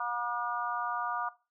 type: harmonic tone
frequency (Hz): 240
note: B3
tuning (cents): -49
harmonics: 3 / 4 / 5 / 6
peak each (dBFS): -38 / -35 / -35 / -39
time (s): 0-1.29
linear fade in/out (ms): 5
effects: noise-tail reverb RT60 0.3 s tail -18 dB re dry